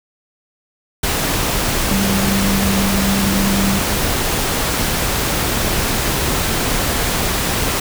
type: tone in noise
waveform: sine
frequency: 196 Hz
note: G3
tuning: in tune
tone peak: -16 dBFS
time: 1.91-3.79 s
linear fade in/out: 5 ms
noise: pink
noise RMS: -18 dBFS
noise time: 1.03-7.8 s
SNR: -1 dB
effects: none